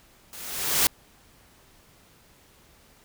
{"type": "noise with level ramp", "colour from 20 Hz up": "white", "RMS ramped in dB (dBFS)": [-42, -19], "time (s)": [0.33, 0.87], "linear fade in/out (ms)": 0, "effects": ["pink hiss -57 dBFS RMS until 3.04 s"]}